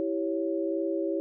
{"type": "chord", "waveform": "sine", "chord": "C# diminished", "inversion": "first", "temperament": "equal", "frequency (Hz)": [329.6, 392, 554.4], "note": ["E4", "G4", "C#5"], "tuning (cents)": [0, 0, 0], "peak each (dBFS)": [-29, -32, -32], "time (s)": [0, 1.2], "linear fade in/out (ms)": 0, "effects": []}